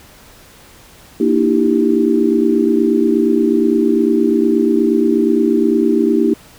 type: chord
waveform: sine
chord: E half-diminished seventh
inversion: second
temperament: equal with one note detuned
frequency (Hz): 233.1 / 301.1 / 329.6 / 392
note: Bb3 / D4 / E4 / G4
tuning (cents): 0 / +43 / 0 / 0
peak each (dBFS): -16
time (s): 1.2-6.34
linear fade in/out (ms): 5
effects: pink hiss -43 dBFS RMS until 6.58 s